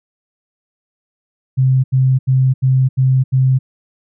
sine tone bursts, 130.81 Hz, C3, in tune, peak -9 dBFS, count 6, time 1.57-3.59 s, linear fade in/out 20 ms, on 270 ms, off 80 ms, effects none

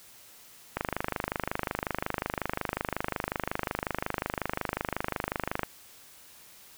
click train, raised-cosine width 0.5 ms, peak -13 dBFS, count 125, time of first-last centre 0.77-5.633 s, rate 25.5 Hz, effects white hiss -53 dBFS RMS until 6.77 s

